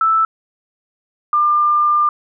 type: tone pair in turn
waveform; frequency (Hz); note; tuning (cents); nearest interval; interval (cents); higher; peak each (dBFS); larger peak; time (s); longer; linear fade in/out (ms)
sine; 1318.5 / 1197.4; E6 / D6; 0 / +33; major second; 167; first; -11 / -11; neither; 0.01-0.25 / 1.33-2.09; second; 2
effects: none